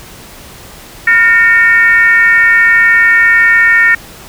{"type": "tone with frequency modulation", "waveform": "sine", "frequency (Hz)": 1826, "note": "A#6", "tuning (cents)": -36, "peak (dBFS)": -4, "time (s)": [1.07, 3.95], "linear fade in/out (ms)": 5, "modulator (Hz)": 415, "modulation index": 0.72, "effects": ["pink hiss -33 dBFS RMS until 4.28 s"]}